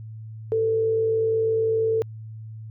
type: tone with frequency modulation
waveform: sine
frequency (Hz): 445.8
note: A4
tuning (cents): +23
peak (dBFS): -19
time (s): 0.52-2.02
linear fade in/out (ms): 0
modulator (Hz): 53.7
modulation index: 0.23
effects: added 110 Hz sine -35 dBFS peak until 2.7 s